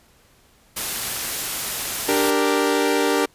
white noise, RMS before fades -26 dBFS, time 0.76-2.31 s, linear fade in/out 10 ms
sawtooth chord, G minor, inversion second, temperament equal, 293.7 / 392 / 466.2 Hz, D4 / G4 / Bb4, 0 / 0 / 0 cents, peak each -18 dBFS, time 2.08-3.26 s, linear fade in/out 10 ms
effects pink hiss -56 dBFS RMS until 3.34 s + resampled to 32000 Hz

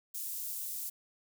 white high-pass noise, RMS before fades -39 dBFS, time 0.14-0.9 s, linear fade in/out 10 ms, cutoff 8300 Hz, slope 12 dB/octave, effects none

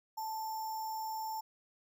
sine tone with sample-and-hold, 880 Hz, A5, in tune, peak -36 dBFS, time 0.17-1.41 s, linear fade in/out 10 ms, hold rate 6300 Hz, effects none

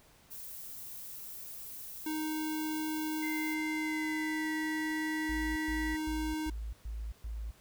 violet noise, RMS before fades -45 dBFS, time 0.3-3.55 s, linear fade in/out 20 ms
square tone, 311.1 Hz, D#4, in tune, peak -34 dBFS, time 2.06-6.5 s, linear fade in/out 5 ms
sine tone with pitch glide, 2084 to 1944.4 Hz, C7 to B6, -7 to -28 cents, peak -37 dBFS, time 3.22-5.97 s, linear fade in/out 10 ms, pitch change -121 cents, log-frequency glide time 3.75-4.51 s
sine tone bursts, 55 Hz, A1, in tune, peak -36 dBFS, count 6, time 5.29-7.51 s, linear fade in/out 5 ms, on 270 ms, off 120 ms
effects pink hiss -62 dBFS RMS until 7.6 s

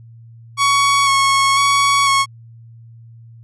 sawtooth tone with vibrato, 1108.7 Hz, C#6, in tune, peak -8 dBFS, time 0.57-2.26 s, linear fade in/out 50 ms, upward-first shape square, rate 1 Hz, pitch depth 17 cents each way, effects added 115 Hz sine -38 dBFS peak until 3.43 s + resampled to 24000 Hz

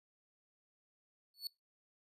45% pulse tone with exponential growth, 4435 Hz, C#8, in tune, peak -34 dBFS, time 1.34-1.47 s, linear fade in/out 1 ms, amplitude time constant 28 ms, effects noise-tail reverb RT60 0.2 s tail -23 dB re dry + resampled to 32000 Hz

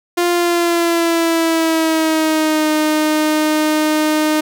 sawtooth tone with pitch glide, 349.2 to 307.5 Hz, F4 to D#4, 0 to -20 cents, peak -9 dBFS, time 0.17-4.41 s, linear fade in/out 10 ms, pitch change -220 cents, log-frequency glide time 0.31-2.7 s, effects none

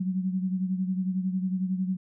sine beating tone pair, 185 / 196 Hz, F#3 / G3, 0 / 0 cents, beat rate 11 Hz, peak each -26 / -33 dBFS, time 0-1.97 s, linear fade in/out 10 ms, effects none

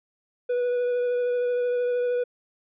triangle tone with vibrato, 490.1 Hz, B4, 13 cents flat, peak -20 dBFS, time 0.49-2.24 s, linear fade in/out 10 ms, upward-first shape triangle, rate 13 Hz, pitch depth 15 cents each way, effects resampled to 8000 Hz

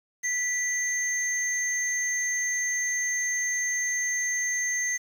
sine tone pair together, 1971 / 6330 Hz, B6 / G8, -4 / +16 cents, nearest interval octave + minor sixth, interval 2020 cents, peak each -27 dBFS, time 0.23-4.98 s, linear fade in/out 20 ms, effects tanh soft clip ceiling -18 dBFS + 8-bit

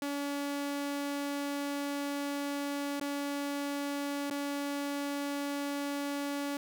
sawtooth tone with dropouts, 284.4 Hz, C#4, 45 cents sharp, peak -29 dBFS, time 0.02-6.57 s, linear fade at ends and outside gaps 2 ms, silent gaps 2.998-3.011 / 4.301-4.308 s, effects none

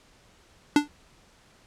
square tone with exponential decay, 293.7 Hz, D4, in tune, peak -13 dBFS, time 0.76-0.88 s, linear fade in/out 2 ms, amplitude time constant 26 ms, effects pink hiss -58 dBFS RMS until 1.66 s + low-pass 8000 Hz 12 dB/octave

